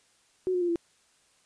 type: tone with pitch steps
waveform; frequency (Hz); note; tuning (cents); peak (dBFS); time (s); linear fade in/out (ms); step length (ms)
sine; 370 / 359.5 / 349.2 / 339.3; F#4 / F#4 / F4 / F4; 0 / -50 / 0 / -50; -24; 0.47-0.758; 0; 72
effects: white hiss -65 dBFS RMS until 1.45 s + resampled to 22050 Hz